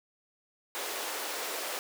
pink high-pass noise, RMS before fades -36 dBFS, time 0.75-1.79 s, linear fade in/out 0 ms, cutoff 400 Hz, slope 24 dB/octave, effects none

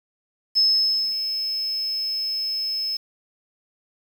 sine tone with ADSR envelope, 5200 Hz, E8, 24 cents flat, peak -14 dBFS, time 0.55-2.97 s, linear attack 26 ms, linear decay 550 ms, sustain -9 dB, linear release 5 ms, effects 7-bit

